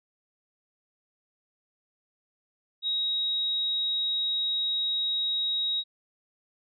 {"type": "tone", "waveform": "sine", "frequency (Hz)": 3800, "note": "A#7", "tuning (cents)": 33, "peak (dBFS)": -25, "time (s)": [2.82, 5.84], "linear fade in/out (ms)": 50, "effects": []}